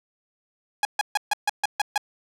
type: tone bursts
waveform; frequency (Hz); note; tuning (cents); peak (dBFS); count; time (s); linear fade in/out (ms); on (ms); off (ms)
sawtooth; 830; G#5; -1; -15; 8; 0.83-1.978; 2; 21; 140
effects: low-pass 11000 Hz 12 dB/octave